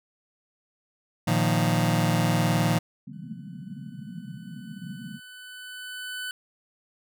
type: chord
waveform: sawtooth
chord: Bb suspended fourth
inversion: none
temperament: just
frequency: 116.54 / 155.39 / 174.81 Hz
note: Bb2 / Eb3 / F3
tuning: 0 / -2 / +2 cents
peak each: -21 dBFS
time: 1.27-2.79 s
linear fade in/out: 10 ms
type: band-pass noise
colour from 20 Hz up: white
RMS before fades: -39 dBFS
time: 3.07-5.2 s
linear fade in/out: 10 ms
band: 130 to 240 Hz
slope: 96 dB/octave
type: tone with exponential growth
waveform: 25% pulse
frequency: 1500 Hz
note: F#6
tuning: 23 cents sharp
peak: -27 dBFS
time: 3.13-6.31 s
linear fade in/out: 1 ms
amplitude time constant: 690 ms
effects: none